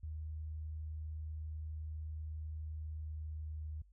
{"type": "tone with pitch glide", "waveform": "sine", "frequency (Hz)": [77.78, 77.06], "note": ["D#2", "D#2"], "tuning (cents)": [0, -16], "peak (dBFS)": -40, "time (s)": [0.03, 3.82], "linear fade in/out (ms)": 5, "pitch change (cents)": -16, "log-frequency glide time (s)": [2.78, 3.69], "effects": ["added 50 Hz sine -61 dBFS peak until 3.92 s"]}